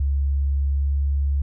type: tone with pitch glide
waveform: sine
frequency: 69.6 to 70.12 Hz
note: C#2 to C#2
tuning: +8 to +20 cents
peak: -18 dBFS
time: 0-1.42 s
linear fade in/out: 5 ms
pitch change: +12 cents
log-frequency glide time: 0.68-0.95 s
effects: none